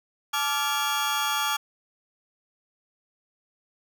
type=tone cluster; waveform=35% pulse; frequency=860 / 1170 / 1390 / 3316 Hz; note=A5 / D6 / F6 / G#7; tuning=-40 / -7 / -9 / -3 cents; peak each=-28 dBFS; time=0.33-1.57 s; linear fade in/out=10 ms; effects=none